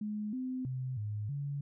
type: tone with pitch steps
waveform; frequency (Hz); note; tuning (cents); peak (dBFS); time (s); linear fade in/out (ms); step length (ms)
sine; 210.7 / 256.5 / 128.9 / 105.1 / 142.1; G#3 / C4 / C3 / G#2 / C#3; +25 / -34 / -26 / +21 / +43; -34; 0.01-1.61; 5; 320
effects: none